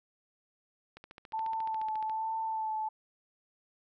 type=click train; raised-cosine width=0.3 ms; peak=-32 dBFS; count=17; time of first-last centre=0.97-2.097 s; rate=14.2 Hz
type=tone with vibrato; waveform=sine; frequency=880 Hz; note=A5; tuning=in tune; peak=-31 dBFS; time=1.33-2.89 s; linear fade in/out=10 ms; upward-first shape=sine; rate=1.2 Hz; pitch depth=22 cents each way
effects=none